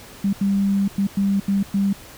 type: tone bursts at uneven times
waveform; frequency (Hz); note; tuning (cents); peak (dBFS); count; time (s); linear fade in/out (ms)
sine; 197.9; G3; +17; -16; 6; 0.24-0.33 / 0.41-0.88 / 0.98-1.07 / 1.17-1.4 / 1.48-1.63 / 1.74-1.93; 5
effects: pink hiss -42 dBFS RMS until 2.17 s